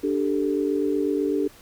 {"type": "chord", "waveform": "sine", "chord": "D suspended fourth", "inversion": "none", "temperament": "equal", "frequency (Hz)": [293.7, 392, 440], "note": ["D4", "G4", "A4"], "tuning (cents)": [0, 0, 0], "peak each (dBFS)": [-24, -25, -27], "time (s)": [0.03, 1.48], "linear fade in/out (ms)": 10, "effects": ["pink hiss -50 dBFS RMS until 1.61 s"]}